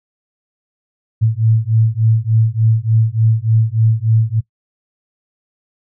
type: beating tone pair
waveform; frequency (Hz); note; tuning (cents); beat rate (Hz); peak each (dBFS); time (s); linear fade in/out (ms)
sine; 110 / 113.4; A2 / A#2; 0 / -47; 3.4; -14; 1.21-4.41; 20
effects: noise-tail reverb RT60 0.1 s tail -20 dB re dry